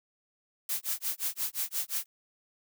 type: noise with tremolo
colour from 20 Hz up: blue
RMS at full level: -30 dBFS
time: 0.69-2.06 s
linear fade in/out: 2 ms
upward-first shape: sine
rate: 5.7 Hz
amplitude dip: 100%
effects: none